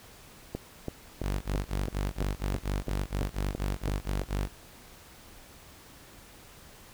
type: click train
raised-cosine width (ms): 2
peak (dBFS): -19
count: 12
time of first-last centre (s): 0.55-4.217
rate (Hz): 3
type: tone bursts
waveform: sawtooth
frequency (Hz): 49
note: G1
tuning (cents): 0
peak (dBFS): -24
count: 14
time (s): 1.21-4.488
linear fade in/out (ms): 50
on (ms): 210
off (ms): 26
effects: pink hiss -52 dBFS RMS until 6.93 s